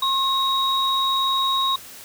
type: tone pair together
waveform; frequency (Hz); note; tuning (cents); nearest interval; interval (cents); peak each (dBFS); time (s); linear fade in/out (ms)
sine; 1074 / 3795; C6 / A#7; +45 / +30; octave + minor seventh; 2185; -21; 0.02-1.76; 5
effects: white hiss -41 dBFS RMS until 2.04 s